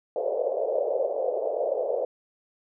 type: band-pass noise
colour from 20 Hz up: white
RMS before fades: -27 dBFS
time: 0.16-2.05 s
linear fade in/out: 2 ms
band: 460 to 610 Hz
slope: 48 dB/octave
effects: none